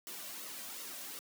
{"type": "noise with flanger", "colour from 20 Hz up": "white", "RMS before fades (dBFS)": -45, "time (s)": [0.07, 1.19], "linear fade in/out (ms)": 0, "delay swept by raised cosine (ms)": [1.2, 2.4], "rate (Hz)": 2.7, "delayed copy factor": -0.6, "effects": ["high-pass 200 Hz 12 dB/octave"]}